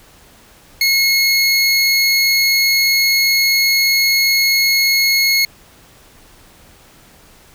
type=tone pair together; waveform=square; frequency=2171 / 4342 Hz; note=C#7 / C#8; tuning=-37 / -37 cents; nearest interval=octave; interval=1200 cents; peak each=-15 dBFS; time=0.81-5.45 s; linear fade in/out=2 ms; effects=pink hiss -46 dBFS RMS until 7.54 s